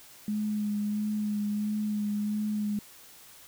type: tone with vibrato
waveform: sine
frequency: 209.4 Hz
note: G#3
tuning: 15 cents sharp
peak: -27 dBFS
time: 0.28-2.79 s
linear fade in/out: 2 ms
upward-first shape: sine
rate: 1.5 Hz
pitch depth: 20 cents each way
effects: white hiss -52 dBFS RMS until 3.47 s